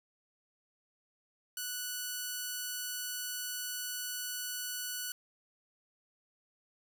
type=tone; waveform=5% pulse; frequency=1480 Hz; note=F#6; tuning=in tune; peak=-25 dBFS; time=1.57-5.12 s; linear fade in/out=2 ms; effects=none